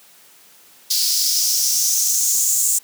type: noise with high-pass filter sweep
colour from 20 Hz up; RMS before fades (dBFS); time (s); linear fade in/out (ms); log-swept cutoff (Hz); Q
white; -18; 0.9-2.79; 10; 4700 to 7500; 4.3
effects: white hiss -49 dBFS RMS until 2.83 s + high-pass 150 Hz 12 dB/octave